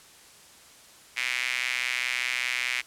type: tone with high-pass filter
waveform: sawtooth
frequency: 124.9 Hz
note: B2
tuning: 20 cents sharp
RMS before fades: -29 dBFS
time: 1.16-2.82 s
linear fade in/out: 20 ms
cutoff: 2200 Hz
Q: 4.2
effects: white hiss -52 dBFS RMS until 2.86 s + low-pass 10000 Hz 12 dB/octave